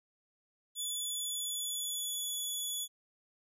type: tone with pitch glide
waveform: 15% pulse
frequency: 3448 to 3414 Hz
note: A7 to G#7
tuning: -36 to +47 cents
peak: -28 dBFS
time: 0.75-2.88 s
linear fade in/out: 50 ms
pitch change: -17 cents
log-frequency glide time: 0.91-2.32 s
effects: resampled to 32000 Hz